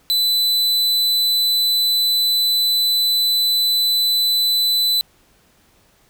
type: tone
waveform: 45% pulse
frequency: 4000 Hz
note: B7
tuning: 21 cents sharp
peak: -15 dBFS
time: 0.1-5.01 s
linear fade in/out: 0 ms
effects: pink hiss -56 dBFS RMS until 6.09 s